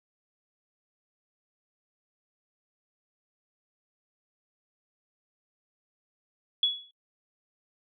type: tone with exponential decay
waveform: sine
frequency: 3380 Hz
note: G#7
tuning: 30 cents sharp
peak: -18 dBFS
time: 6.63-6.91 s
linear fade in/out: 2 ms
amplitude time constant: 59 ms
effects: noise-tail reverb RT60 0.1 s tail -22 dB re dry